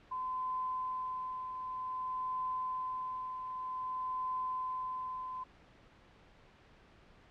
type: tone with tremolo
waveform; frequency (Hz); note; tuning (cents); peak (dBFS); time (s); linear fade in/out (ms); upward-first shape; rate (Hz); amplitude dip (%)
sine; 1023; C6; -39; -33; 0.11-5.44; 10; triangle; 0.53; 50
effects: pink hiss -61 dBFS RMS until 7.3 s + low-pass 3000 Hz 12 dB/octave